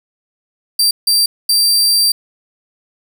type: tone bursts at uneven times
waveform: sawtooth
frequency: 4699 Hz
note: D8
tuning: in tune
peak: -7 dBFS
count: 3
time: 0.79-0.91 / 1.07-1.26 / 1.49-2.12 s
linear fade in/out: 5 ms
effects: none